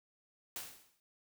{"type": "noise with exponential decay", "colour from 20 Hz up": "white", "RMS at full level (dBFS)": -40, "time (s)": [0.56, 1], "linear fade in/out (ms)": 1, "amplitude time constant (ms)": 94, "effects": []}